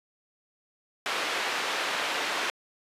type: band-pass noise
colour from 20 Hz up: white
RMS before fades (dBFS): -30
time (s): 1.06-2.5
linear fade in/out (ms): 0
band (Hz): 410 to 2700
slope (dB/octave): 12
effects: resampled to 32000 Hz